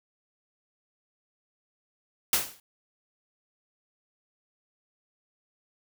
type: noise with exponential decay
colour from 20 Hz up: white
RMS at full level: -20 dBFS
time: 2.33-2.6 s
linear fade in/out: 2 ms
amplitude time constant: 57 ms
effects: none